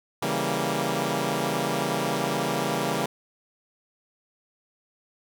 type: chord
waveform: 10% pulse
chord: C# diminished seventh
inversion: none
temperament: equal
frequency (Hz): 138.59 / 164.81 / 196 / 233.1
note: C#3 / E3 / G3 / Bb3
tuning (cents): 0 / 0 / 0 / 0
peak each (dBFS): -22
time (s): 0.22-3.06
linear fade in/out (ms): 5
effects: none